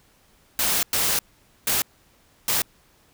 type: noise bursts at uneven times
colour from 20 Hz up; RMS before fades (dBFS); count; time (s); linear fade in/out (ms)
white; -22; 4; 0.59-0.83 / 0.93-1.19 / 1.67-1.82 / 2.48-2.62; 2
effects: pink hiss -59 dBFS RMS until 3.13 s